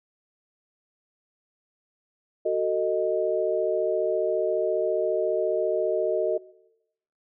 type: chord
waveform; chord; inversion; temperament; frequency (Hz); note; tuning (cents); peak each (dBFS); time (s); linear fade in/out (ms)
sine; D# diminished; first; just; 373.4 / 448 / 622.3; F#4 / A4 / D#5; +16 / +31 / 0; -27 / -27 / -25; 2.45-6.38; 10
effects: noise-tail reverb RT60 0.9 s tail -22 dB re dry